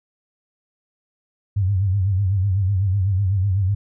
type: tone with vibrato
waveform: sine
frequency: 96.7 Hz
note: G2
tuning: 23 cents flat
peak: -16 dBFS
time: 1.56-3.75 s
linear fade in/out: 10 ms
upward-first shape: sine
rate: 8 Hz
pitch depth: 110 cents each way
effects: none